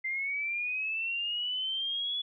sine linear sweep, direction up, 2075 to 3423 Hz, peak -30 dBFS, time 0.04-2.22 s, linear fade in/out 10 ms, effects none

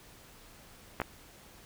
clicks, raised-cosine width 0.5 ms, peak -16 dBFS, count 2, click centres 1.001 / 1.017 s, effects pink hiss -55 dBFS RMS until 1.65 s

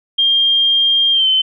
sine tone with pitch glide, 3206 to 3068 Hz, G7 to G7, +38 to -38 cents, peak -10 dBFS, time 0.18-1.42 s, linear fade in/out 10 ms, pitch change -76 cents, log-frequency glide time 1.12-1.28 s, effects none

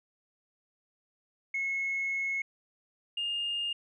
sine tone pair in turn, 2180 / 2826 Hz, C#7 / F7, -29 / +20 cents, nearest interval major third, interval 449 cents, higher second, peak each -28 / -29 dBFS, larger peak first, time 1.54-2.42 / 3.17-3.73 s, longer first, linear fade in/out 5 ms, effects tanh soft clip ceiling -25 dBFS

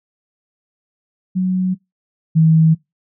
sine tone pair in turn, 185 / 160.32 Hz, F#3 / E3, 0 / -48 cents, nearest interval major second, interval 248 cents, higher first, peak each -14 / -8 dBFS, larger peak second, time 1.35-1.75 / 2.35-2.75 s, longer neither, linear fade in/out 20 ms, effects noise-tail reverb RT60 0.2 s tail -24 dB re dry

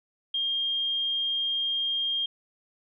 sine tone, 3216 Hz, G7, 44 cents sharp, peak -25 dBFS, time 0.34-2.26 s, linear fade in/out 5 ms, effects none

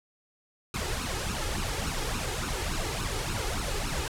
pink noise with flanger, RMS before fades -31 dBFS, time 0.74-4.08 s, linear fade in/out 2 ms, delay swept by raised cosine 0.73 to 2.43 ms, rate 3.5 Hz, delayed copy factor +0.7, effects low-pass 10000 Hz 12 dB/octave

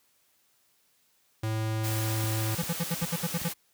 square tone, 110 Hz, A2, in tune, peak -28 dBFS, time 1.43-2.55 s, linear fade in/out 5 ms
white noise, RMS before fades -36 dBFS, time 1.83-3.54 s, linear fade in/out 20 ms
click train, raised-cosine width 5 ms, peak -28 dBFS, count 4, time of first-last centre 2.24-3.416 s, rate 2.55 Hz
square tone bursts, 168.8 Hz, E3, 41 cents sharp, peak -27 dBFS, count 9, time 2.58-3.488 s, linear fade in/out 10 ms, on 44 ms, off 64 ms
effects white hiss -68 dBFS RMS until 3.73 s + high-pass 60 Hz 12 dB/octave

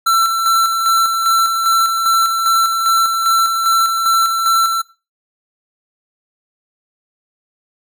square tone with tremolo, 1344 Hz, E6, 33 cents sharp, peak -11 dBFS, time 0.06-4.82 s, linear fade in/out 10 ms, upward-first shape square, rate 2.5 Hz, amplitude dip 40%, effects noise-tail reverb RT60 0.3 s tail -20 dB re dry

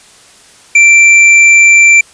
triangle tone with hard clipping, 2349 Hz, D7, in tune, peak -3 dBFS, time 0.75-2.01 s, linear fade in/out 5 ms, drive 11 dB, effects white hiss -40 dBFS RMS until 2.13 s + resampled to 22050 Hz

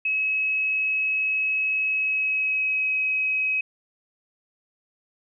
sine tone with pitch glide, 2567 to 2543 Hz, E7 to D#7, -47 to +37 cents, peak -21 dBFS, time 0.05-3.61 s, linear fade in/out 5 ms, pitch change -16 cents, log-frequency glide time 1.87-2.95 s, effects none

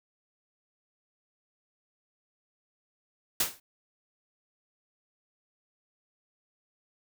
white noise with exponential decay, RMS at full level -22 dBFS, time 3.4-3.6 s, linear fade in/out 5 ms, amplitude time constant 42 ms, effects none

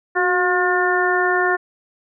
harmonic tone with a mistuned harmonic, 358.1 Hz, F4, 43 cents sharp, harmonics 1 / 2 / 3 / 4 / 5, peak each -20 / -22 / -24 / -22 / -21 dBFS, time 0.15-1.57 s, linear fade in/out 20 ms, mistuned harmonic 1, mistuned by +43 cents, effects none

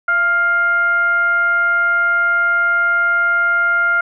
sine tone with frequency modulation, 1400 Hz, F6, 4 cents sharp, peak -12 dBFS, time 0.08-4.01 s, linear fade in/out 5 ms, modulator 720 Hz, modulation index 0.38, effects none

